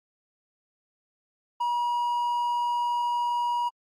triangle tone, 960 Hz, B5, 49 cents flat, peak -22 dBFS, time 1.6-3.69 s, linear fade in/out 10 ms, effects AAC 48 kbps

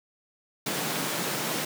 pink high-pass noise, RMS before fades -30 dBFS, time 0.66-1.65 s, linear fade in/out 5 ms, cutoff 140 Hz, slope 48 dB/octave, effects none

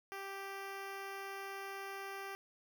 10% pulse tone with notch filter, 392 Hz, G4, in tune, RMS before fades -45 dBFS, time 0.12-2.35 s, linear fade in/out 0 ms, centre 7600 Hz, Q 1.1, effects none

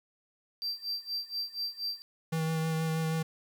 triangle tone with tremolo, 4699 Hz, D8, in tune, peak -29 dBFS, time 0.62-2.02 s, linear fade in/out 0 ms, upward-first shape sine, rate 4.2 Hz, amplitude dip 90%
square tone with vibrato, 160.6 Hz, E3, 45 cents flat, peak -29 dBFS, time 2.32-3.23 s, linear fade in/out 10 ms, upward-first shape sine, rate 6.3 Hz, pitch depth 15 cents each way
effects 10-bit

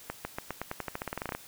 accelerating click train, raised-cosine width 0.5 ms, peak -18 dBFS, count 18, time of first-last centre 0.1-1.35 s, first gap 150 ms, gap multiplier 0.9, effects white hiss -51 dBFS RMS until 1.47 s

